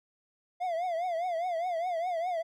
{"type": "tone with vibrato", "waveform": "triangle", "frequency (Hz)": 693, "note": "F5", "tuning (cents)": -14, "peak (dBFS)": -27, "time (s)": [0.6, 2.43], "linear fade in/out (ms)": 20, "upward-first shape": "triangle", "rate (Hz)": 4.9, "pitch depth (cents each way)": 140, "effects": []}